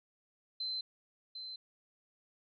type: tone with echo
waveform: sine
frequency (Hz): 4080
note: C8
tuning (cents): -44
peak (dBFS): -35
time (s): 0.6-0.81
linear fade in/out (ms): 5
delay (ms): 750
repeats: 1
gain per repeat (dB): -7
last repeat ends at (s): 1.56
effects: none